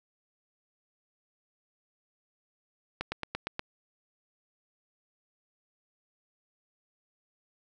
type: slowing click train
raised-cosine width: 0.3 ms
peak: -16 dBFS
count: 6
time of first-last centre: 3.01-3.594 s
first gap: 110 ms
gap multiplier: 1.03
effects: none